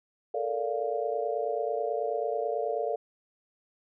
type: chord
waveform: sine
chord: Bb major seventh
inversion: third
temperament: just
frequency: 437 / 466.2 / 582.7 / 699.2 Hz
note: A4 / Bb4 / D5 / F5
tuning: -12 / 0 / -14 / +2 cents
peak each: -33 dBFS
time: 0.34-2.96 s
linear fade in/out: 5 ms
effects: none